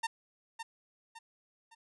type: tone with echo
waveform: sawtooth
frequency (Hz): 910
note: A#5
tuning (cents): -42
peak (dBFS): -27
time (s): 0.03-0.07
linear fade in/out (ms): 10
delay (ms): 560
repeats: 3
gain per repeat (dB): -8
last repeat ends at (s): 1.75
effects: resampled to 24000 Hz